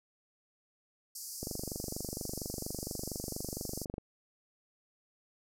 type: band-pass noise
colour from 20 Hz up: pink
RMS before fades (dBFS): -44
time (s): 1.15-3.85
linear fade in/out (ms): 5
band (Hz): 4700 to 15000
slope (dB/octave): 96
type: click train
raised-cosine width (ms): 2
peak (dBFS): -25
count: 63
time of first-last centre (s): 1.43-3.981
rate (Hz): 24.3
effects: none